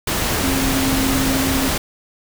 sine tone in noise, 267 Hz, C4, 35 cents sharp, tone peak -19 dBFS, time 0.43-1.69 s, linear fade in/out 5 ms, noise pink, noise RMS -20 dBFS, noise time 0.07-1.78 s, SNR -2 dB, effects none

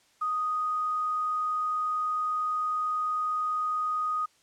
sine tone with quantisation, 1244.5 Hz, D#6, in tune, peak -26 dBFS, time 0.21-4.26 s, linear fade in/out 10 ms, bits 9, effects white hiss -64 dBFS RMS until 4.42 s + low-pass 8000 Hz 12 dB/octave

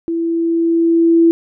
sine tone with level ramp, 333.1 Hz, E4, 18 cents sharp, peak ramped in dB -16 to -6 dBFS, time 0.08-1.31 s, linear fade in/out 0 ms, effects none

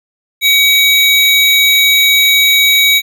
square tone pair together, 2268 / 3818 Hz, C#7 / A#7, +39 / +41 cents, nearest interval major sixth, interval 902 cents, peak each -10 dBFS, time 0.41-3.02 s, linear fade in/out 50 ms, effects none

